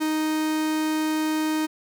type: tone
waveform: 45% pulse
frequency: 311.1 Hz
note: D#4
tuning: in tune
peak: -22 dBFS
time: 0-1.67 s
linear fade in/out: 20 ms
effects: none